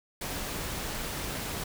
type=noise; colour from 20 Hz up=pink; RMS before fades=-35 dBFS; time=0.21-1.64 s; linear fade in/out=5 ms; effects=none